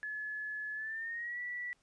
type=tone with pitch glide; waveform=sine; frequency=1711 to 1954.1 Hz; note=A6 to B6; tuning=-49 to -19 cents; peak=-37 dBFS; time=0.03-1.73 s; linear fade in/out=0 ms; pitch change=+230 cents; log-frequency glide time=0.74-1.4 s; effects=pink hiss -73 dBFS RMS until 1.82 s + resampled to 22050 Hz